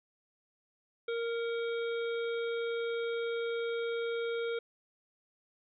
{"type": "harmonic tone with a mistuned harmonic", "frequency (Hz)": 465.2, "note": "A#4", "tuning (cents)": -4, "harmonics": [1, 3, 5, 7, 8], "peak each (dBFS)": [-32, -42, -46, -49, -50], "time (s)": [1.08, 4.59], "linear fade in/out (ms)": 5, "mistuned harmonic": 5, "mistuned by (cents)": -39, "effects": []}